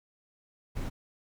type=noise; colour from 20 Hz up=brown; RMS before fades=-34 dBFS; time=0.75-0.9 s; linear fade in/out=20 ms; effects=none